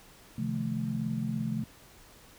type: chord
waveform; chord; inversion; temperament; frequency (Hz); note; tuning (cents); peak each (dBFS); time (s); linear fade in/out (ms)
sine; F dominant seventh; second; just; 130.96 / 157.15 / 174.61 / 218.3; C3 / Eb3 / F3 / A3; +2 / +18 / 0 / -13; -35 / -37 / -38 / -32; 0.38-1.64; 5
effects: pink hiss -55 dBFS RMS until 2.38 s